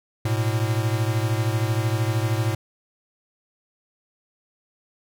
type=beating tone pair; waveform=square; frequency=108.3 / 121.3 Hz; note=A2 / B2; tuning=-27 / -31 cents; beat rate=13 Hz; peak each=-23 / -26 dBFS; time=0.25-2.55 s; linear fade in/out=5 ms; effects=none